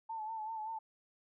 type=tone with vibrato; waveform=sine; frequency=880 Hz; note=A5; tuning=in tune; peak=-38 dBFS; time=0.09-0.79 s; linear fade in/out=10 ms; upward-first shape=sine; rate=5.2 Hz; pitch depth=50 cents each way; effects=none